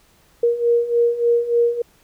sine beating tone pair, 470 / 473.4 Hz, A#4 / A#4, +14 / +27 cents, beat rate 3.4 Hz, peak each -20 / -16 dBFS, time 0.43-1.82 s, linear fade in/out 5 ms, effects pink hiss -56 dBFS RMS until 2.03 s

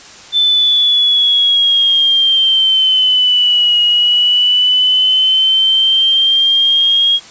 sine linear two-way sweep, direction down then up, 3535 to 2891 to 3279 Hz, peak -8 dBFS, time 0.32-7.2 s, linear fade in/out 50 ms, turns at 3.81 s, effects white hiss -36 dBFS RMS until 7.3 s + resampled to 16000 Hz

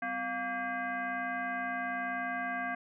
sine tone with frequency modulation, 1153 Hz, D6, 32 cents flat, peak -32 dBFS, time 0.02-2.75 s, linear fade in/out 5 ms, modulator 449 Hz, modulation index 1.8, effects none

